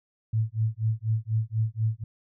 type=tone with tremolo; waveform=sine; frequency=110.7 Hz; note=A2; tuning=11 cents sharp; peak=-20 dBFS; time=0.33-2.04 s; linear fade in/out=5 ms; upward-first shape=sine; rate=4.1 Hz; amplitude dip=100%; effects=none